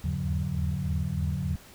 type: tone cluster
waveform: sine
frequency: 79.1 / 82.4 / 100.8 / 142.2 / 181.7 Hz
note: D#2 / E2 / G2 / C#3 / F#3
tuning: +29 / 0 / +49 / +45 / -31 cents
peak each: -35 / -31 / -36 / -31 / -33 dBFS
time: 0.04-1.56 s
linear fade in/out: 5 ms
effects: pink hiss -51 dBFS RMS until 1.74 s